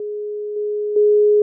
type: tone with level steps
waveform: sine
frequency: 418 Hz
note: G#4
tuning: 11 cents sharp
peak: -23 / -19 / -10 dBFS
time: 0-1.42 s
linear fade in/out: 2 ms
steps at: 0.56 / 0.96 s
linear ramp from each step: 5 ms
effects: none